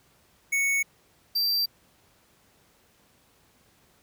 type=tone pair in turn; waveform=square; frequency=2217 / 4698 Hz; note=C#7 / D8; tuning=0 / 0 cents; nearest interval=octave + minor second; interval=1300 cents; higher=second; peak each=-23 dBFS; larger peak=neither; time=0.52-0.83 / 1.35-1.66 s; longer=neither; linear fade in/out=10 ms; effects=pink hiss -62 dBFS RMS until 4.02 s + high-pass 60 Hz 12 dB/octave